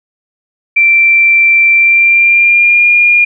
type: tone with pitch glide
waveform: sine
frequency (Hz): 2349 to 2418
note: D7 to D7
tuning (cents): 0 to +50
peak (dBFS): -4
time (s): 0.76-3.25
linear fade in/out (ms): 10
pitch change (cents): +50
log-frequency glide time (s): 1.73-2.87
effects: none